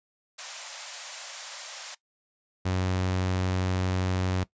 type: high-pass noise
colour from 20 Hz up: white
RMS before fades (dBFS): -37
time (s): 0.38-1.95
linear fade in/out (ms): 10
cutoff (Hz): 530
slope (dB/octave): 96
type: tone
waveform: sawtooth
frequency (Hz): 92.5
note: F#2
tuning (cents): 0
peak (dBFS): -21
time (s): 2.65-4.44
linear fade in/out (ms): 10
effects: noise-tail reverb RT60 0.1 s tail -19 dB re dry + resampled to 16000 Hz